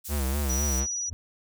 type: high-pass noise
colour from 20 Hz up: pink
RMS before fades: -38 dBFS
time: 0.04-0.81 s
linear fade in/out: 20 ms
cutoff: 7500 Hz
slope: 12 dB/octave
type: tone with vibrato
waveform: square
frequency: 69.3 Hz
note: C#2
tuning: in tune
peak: -26 dBFS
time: 0.08-0.87 s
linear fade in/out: 50 ms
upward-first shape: sine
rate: 4 Hz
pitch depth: 110 cents each way
type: tone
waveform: sine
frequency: 5840 Hz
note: F#8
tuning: 24 cents flat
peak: -28 dBFS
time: 0.49-1.1 s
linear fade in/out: 10 ms
type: tone with exponential growth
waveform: triangle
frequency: 84.7 Hz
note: E2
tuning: 48 cents sharp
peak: -27 dBFS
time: 1.06-1.13 s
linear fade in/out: 0 ms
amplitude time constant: 15 ms
effects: none